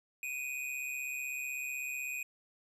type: tone with amplitude modulation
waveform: square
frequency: 2484 Hz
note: D#7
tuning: 3 cents flat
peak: -34 dBFS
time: 0.23-2.23 s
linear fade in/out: 2 ms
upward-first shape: sine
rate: 136 Hz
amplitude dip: 65%
effects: resampled to 32000 Hz